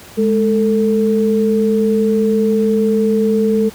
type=tone pair together; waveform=sine; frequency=210.1 / 445.1 Hz; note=G#3 / A4; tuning=+20 / +20 cents; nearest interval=octave + minor second; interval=1300 cents; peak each=-14 dBFS; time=0.17-3.7 s; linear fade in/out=20 ms; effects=pink hiss -38 dBFS RMS until 3.74 s + high-pass 60 Hz 12 dB/octave